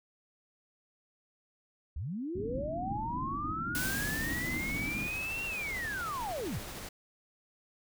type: linear two-way sweep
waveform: sine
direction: up then down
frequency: 57.3 to 2765 to 57.3 Hz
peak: -34 dBFS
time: 1.96-6.59 s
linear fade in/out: 5 ms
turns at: 5.45 s
type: low-pass noise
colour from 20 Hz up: white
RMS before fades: -39 dBFS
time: 2.35-5.07 s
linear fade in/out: 5 ms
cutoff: 330 Hz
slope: 96 dB/octave
type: noise with exponential decay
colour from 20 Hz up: white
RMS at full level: -35 dBFS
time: 3.75-6.42 s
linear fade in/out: 0 ms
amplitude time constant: 580 ms
type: noise with tremolo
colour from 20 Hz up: pink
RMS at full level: -42 dBFS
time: 3.83-6.89 s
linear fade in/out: 5 ms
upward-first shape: triangle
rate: 13 Hz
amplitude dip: 25%
effects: none